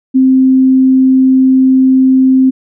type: tone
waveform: sine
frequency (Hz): 261.6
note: C4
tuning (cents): 0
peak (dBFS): -4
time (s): 0.14-2.51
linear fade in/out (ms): 20
effects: none